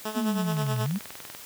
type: tone with tremolo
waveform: 10% pulse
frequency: 215.6 Hz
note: A3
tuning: 35 cents flat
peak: -20 dBFS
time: 0.05-0.86 s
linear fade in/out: 2 ms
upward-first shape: sine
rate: 9.4 Hz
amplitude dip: 70%
type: exponential two-way sweep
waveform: sine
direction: down then up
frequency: 246.8 to 116.54 to 217.5 Hz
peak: -25 dBFS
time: 0.15-0.99 s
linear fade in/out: 20 ms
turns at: 0.82 s
type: click train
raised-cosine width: 0.3 ms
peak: -23 dBFS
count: 18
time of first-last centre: 0.52-1.349 s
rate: 20.5 Hz
effects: white hiss -44 dBFS RMS until 1.45 s + high-pass 60 Hz 12 dB/octave